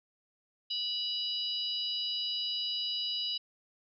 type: harmonic tone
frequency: 980 Hz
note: B5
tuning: 14 cents flat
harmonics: 3 / 4 / 5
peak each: -35 / -36 / -37 dBFS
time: 0.7-3.38 s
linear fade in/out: 10 ms
effects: none

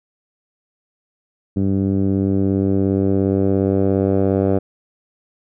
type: tone with low-pass filter sweep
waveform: 10% pulse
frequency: 97.2 Hz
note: G2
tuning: 14 cents flat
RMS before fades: -17 dBFS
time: 1.56-4.59 s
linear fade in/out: 10 ms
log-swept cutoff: 250 to 600 Hz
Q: 1.3
effects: none

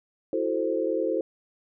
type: chord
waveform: sine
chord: F# half-diminished seventh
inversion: third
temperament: equal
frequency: 329.6 / 370 / 440 / 523.3 Hz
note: E4 / F#4 / A4 / C5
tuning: 0 / 0 / 0 / 0 cents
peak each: -29 / -31 / -29 / -28 dBFS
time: 0.33-1.21 s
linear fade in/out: 2 ms
effects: none

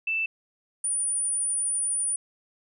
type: tone pair in turn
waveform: sine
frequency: 2650 / 9444 Hz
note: E7 / D9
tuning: +9 / +9 cents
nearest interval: octave + minor seventh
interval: 2200 cents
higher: second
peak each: -24 dBFS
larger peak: neither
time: 0.07-0.26 / 0.84-2.16 s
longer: second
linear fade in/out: 5 ms
effects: none

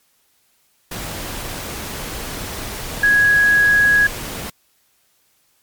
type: tone in noise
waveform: sine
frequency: 1663 Hz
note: G#6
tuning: 2 cents sharp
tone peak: -10 dBFS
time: 3.03-4.07 s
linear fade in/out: 5 ms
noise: pink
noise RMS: -28 dBFS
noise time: 0.91-4.5 s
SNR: +15 dB
effects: white hiss -61 dBFS RMS until 5.62 s + MP3 96 kbps

